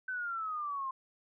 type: exponential sweep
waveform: sine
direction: down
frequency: 1534 to 1046.5 Hz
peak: -34 dBFS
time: 0.08-0.91 s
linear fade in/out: 5 ms
effects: none